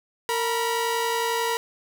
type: tone pair together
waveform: sawtooth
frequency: 459.5 / 970 Hz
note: A#4 / B5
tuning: -25 / -31 cents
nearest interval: octave + minor second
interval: 1294 cents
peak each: -22 dBFS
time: 0.29-1.57 s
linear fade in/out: 0 ms
effects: none